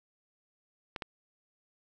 clicks, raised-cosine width 0.3 ms, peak -20 dBFS, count 2, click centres 0.962 / 1.022 s, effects none

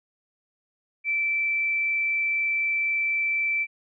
sine tone with frequency modulation, 2329 Hz, D7, 15 cents flat, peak -22 dBFS, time 1.04-3.67 s, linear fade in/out 50 ms, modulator 24 Hz, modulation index 0.36, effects none

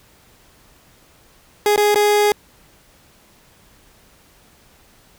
30% pulse tone with dropouts, 415.3 Hz, G#4, in tune, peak -10 dBFS, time 1.66-2.32 s, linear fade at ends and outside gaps 1 ms, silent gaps 1.761-1.777 / 1.945-1.957 s, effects pink hiss -52 dBFS RMS until 5.18 s

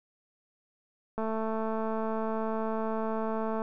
click train, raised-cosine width 1 ms, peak -20 dBFS, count 540, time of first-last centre 1.18-3.619 s, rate 221 Hz, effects none

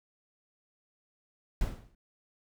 brown noise with exponential decay, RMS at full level -27 dBFS, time 1.61-1.95 s, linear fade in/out 2 ms, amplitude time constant 73 ms, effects none

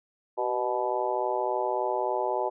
harmonic tone with a mistuned harmonic, 123.47 Hz, B2, in tune, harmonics 3 / 4 / 5 / 6 / 7 / 8, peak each -32 / -33 / -31 / -36 / -30 / -36 dBFS, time 0.37-2.5 s, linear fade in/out 20 ms, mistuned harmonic 3, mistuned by +51 cents, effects none

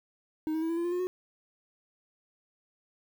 triangle tone with pitch steps, 311.1 / 318.4 / 325.8 / 333.4 / 341.2 / 349.2 / 357.4 / 365.7 Hz, D#4 / D#4 / E4 / E4 / F4 / F4 / F4 / F#4, 0 / +40 / -20 / +20 / -40 / 0 / +40 / -20 cents, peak -26 dBFS, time 0.47-1.07 s, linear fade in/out 0 ms, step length 75 ms, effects 9-bit

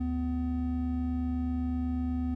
triangle tone pair together, 74.5 / 251.6 Hz, D2 / B3, +25 / +32 cents, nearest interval octave + major sixth, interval 2107 cents, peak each -30 / -28 dBFS, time 0-2.35 s, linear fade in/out 10 ms, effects none

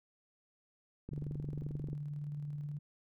click train, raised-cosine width 3 ms, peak -30 dBFS, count 20, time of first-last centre 1.09-1.931 s, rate 22.6 Hz
sine tone with tremolo, 146.5 Hz, D3, 4 cents flat, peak -37 dBFS, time 1.11-2.79 s, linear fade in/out 10 ms, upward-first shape square, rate 19 Hz, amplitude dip 25%
effects none

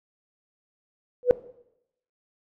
sine tone with exponential growth, 493.9 Hz, B4, in tune, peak -7 dBFS, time 1.23-1.31 s, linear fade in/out 0 ms, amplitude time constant 17 ms, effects noise-tail reverb RT60 0.8 s tail -19 dB re dry + tanh soft clip ceiling -6 dBFS

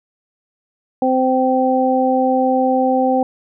harmonic tone, 258.9 Hz, C4, 18 cents flat, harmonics 1 / 2 / 3, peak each -17 / -17 / -17 dBFS, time 1.02-3.23 s, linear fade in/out 2 ms, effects none

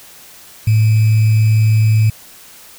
sine tone with sample-and-hold, 109.1 Hz, A2, 14 cents flat, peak -8 dBFS, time 0.67-2.1 s, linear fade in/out 5 ms, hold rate 2450 Hz, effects white hiss -40 dBFS RMS until 2.78 s

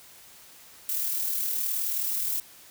violet noise with amplitude modulation, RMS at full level -27 dBFS, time 0.89-2.4 s, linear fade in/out 2 ms, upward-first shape sine, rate 39.1 Hz, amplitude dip 35%, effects white hiss -51 dBFS RMS until 2.7 s

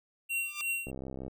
square tone with tremolo, 2743 Hz, F7, 32 cents flat, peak -29 dBFS, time 0.29-0.91 s, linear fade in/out 20 ms, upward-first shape triangle, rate 3 Hz, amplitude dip 90%
10% pulse tone with exponential growth, 1188 Hz, D6, 20 cents sharp, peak -27 dBFS, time 0.37-0.61 s, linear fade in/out 0 ms, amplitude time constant 51 ms
click train, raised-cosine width 2 ms, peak -27 dBFS, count 28, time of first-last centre 0.87-1.28 s, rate 65.8 Hz
effects none

